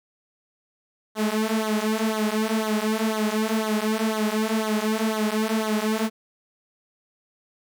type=tone with flanger; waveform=sawtooth; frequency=217.3 Hz; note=A3; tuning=21 cents flat; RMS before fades=-24 dBFS; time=1.15-6.1 s; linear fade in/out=50 ms; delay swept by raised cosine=0.38 to 6.18 ms; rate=2 Hz; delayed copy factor=-0.9; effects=none